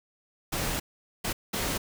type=noise bursts at uneven times; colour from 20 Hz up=pink; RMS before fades=-30 dBFS; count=3; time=0.52-0.8 / 1.24-1.33 / 1.53-1.78 s; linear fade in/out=10 ms; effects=none